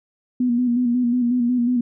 sine tone with vibrato, 243.8 Hz, B3, 22 cents flat, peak -16 dBFS, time 0.4-1.81 s, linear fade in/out 5 ms, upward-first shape square, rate 5.5 Hz, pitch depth 40 cents each way, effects none

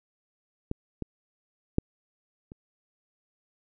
clicks, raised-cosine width 3 ms, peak -17 / -19 / -9 / -30 dBFS, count 4, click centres 0.714 / 1.023 / 1.784 / 2.519 s, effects none

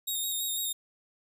10% pulse tone with vibrato, 3729 Hz, A#7, in tune, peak -23 dBFS, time 0.07-0.73 s, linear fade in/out 10 ms, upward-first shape square, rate 6 Hz, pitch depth 24 cents each way, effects none

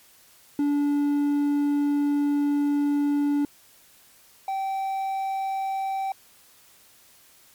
triangle tone pair in turn, 288.6 / 774.7 Hz, D4 / G5, -30 / -21 cents, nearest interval octave + perfect fourth, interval 1709 cents, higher second, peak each -18 / -23 dBFS, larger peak first, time 0.59-3.45 / 4.48-6.12 s, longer first, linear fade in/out 2 ms, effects white hiss -55 dBFS RMS until 7.54 s + MP3 96 kbps

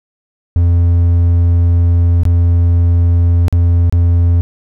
triangle tone with dropouts, 86 Hz, F2, 26 cents flat, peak -5 dBFS, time 0.56-4.41 s, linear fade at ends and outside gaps 0 ms, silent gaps 2.234-2.253 / 3.482-3.526 / 3.897-3.925 s, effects none

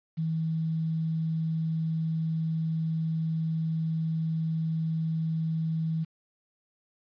sine tone with quantisation, 161 Hz, E3, 41 cents flat, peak -26 dBFS, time 0.17-6.05 s, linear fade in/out 20 ms, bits 9, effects resampled to 11025 Hz

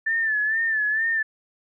sine tone with vibrato, 1760 Hz, A6, in tune, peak -20 dBFS, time 0.06-1.23 s, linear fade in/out 10 ms, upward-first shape sine, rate 2.2 Hz, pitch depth 67 cents each way, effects none

